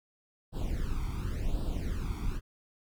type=noise with flanger; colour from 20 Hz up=brown; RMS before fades=-32 dBFS; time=0.52-2.41 s; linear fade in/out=50 ms; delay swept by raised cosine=0.23 to 0.89 ms; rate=0.91 Hz; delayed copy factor=+0.9; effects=none